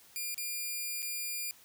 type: tone with dropouts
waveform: 5% pulse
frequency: 2400 Hz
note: D7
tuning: 37 cents sharp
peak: -25 dBFS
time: 0.16-1.51 s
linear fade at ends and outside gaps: 0 ms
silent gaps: 0.344-0.379 / 1.021-1.027 s
effects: white hiss -59 dBFS RMS until 1.64 s